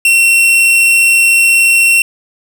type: tone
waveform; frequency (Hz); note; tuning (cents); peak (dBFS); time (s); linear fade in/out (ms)
45% pulse; 2719; F7; -47; -6; 0.05-2.02; 2
effects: none